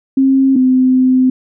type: tone pair in turn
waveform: sine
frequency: 267.8 / 257.2 Hz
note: C4 / C4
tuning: +40 / -30 cents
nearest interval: minor second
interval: 70 cents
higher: first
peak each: -7 dBFS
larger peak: neither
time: 0.17-0.56 / 0.56-1.3 s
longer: second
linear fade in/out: 5 ms
effects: none